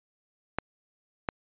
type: clicks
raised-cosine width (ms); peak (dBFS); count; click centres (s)
0.5; -12; 2; 0.586 / 1.288
effects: resampled to 8000 Hz